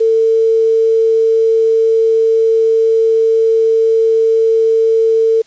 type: tone with quantisation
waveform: sine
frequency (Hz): 449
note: A4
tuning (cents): +35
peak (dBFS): -8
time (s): 0-5.42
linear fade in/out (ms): 10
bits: 6
effects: white hiss -49 dBFS RMS until 5.46 s + resampled to 16000 Hz